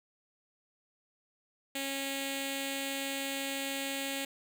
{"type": "tone with notch filter", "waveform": "5% pulse", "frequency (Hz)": 273.8, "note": "C#4", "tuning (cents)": -21, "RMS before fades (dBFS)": -36, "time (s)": [1.75, 4.25], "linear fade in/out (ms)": 5, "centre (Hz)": 1200, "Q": 0.74, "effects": []}